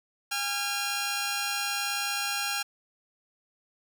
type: tone pair together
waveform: 10% pulse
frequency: 815 / 1378 Hz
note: G#5 / F6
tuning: -33 / -24 cents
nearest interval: major sixth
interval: 909 cents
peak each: -23 dBFS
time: 0.31-2.63 s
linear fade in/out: 10 ms
effects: none